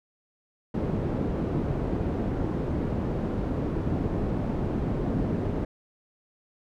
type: low-pass noise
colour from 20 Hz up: white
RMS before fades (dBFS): -28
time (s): 0.74-5.65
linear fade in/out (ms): 5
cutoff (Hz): 300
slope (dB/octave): 12
effects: none